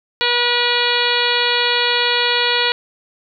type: harmonic tone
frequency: 483.1 Hz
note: B4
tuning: 38 cents flat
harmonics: 1 / 2 / 3 / 4 / 5 / 6 / 7 / 8 / 9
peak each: -23 / -23 / -23 / -23 / -23 / -23 / -23 / -23 / -23 dBFS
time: 0.21-2.72 s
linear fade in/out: 0 ms
effects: none